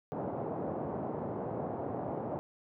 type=band-pass noise; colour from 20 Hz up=white; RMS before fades=-37 dBFS; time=0.12-2.39 s; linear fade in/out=0 ms; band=100 to 750 Hz; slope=24 dB/octave; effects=none